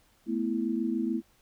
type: chord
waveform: sine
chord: A suspended second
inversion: none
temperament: equal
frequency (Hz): 220 / 246.9 / 329.6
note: A3 / B3 / E4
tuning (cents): 0 / 0 / 0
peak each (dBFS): -31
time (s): 0.26-1.22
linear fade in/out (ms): 50
effects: pink hiss -65 dBFS RMS until 1.41 s